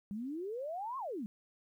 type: exponential two-way sweep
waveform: sine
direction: up then down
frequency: 194.5 to 1108.7 to 194.5 Hz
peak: -37 dBFS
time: 0.11-1.26 s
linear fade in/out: 0 ms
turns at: 0.98 s
effects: 12-bit